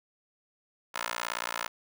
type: tone with high-pass filter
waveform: 15% pulse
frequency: 58.27 Hz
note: A#1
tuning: in tune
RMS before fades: -35 dBFS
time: 0.94-1.68 s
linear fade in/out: 10 ms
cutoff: 1100 Hz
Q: 1.3
effects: none